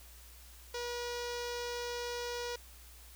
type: tone with low-pass filter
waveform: sawtooth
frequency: 481.9 Hz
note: B4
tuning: 43 cents flat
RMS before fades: -39 dBFS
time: 0.74-2.56 s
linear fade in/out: 5 ms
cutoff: 5500 Hz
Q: 2.4
effects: added 60 Hz sine -54 dBFS peak until 3.15 s + white hiss -57 dBFS RMS until 3.15 s